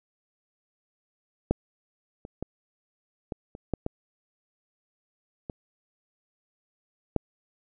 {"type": "clicks", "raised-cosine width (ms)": 2, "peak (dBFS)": [-8, -26, -18, -18, -27, -13, -15, -21, -10], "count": 9, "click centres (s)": [1.51, 2.251, 2.426, 3.322, 3.551, 3.737, 3.864, 5.498, 7.163], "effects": []}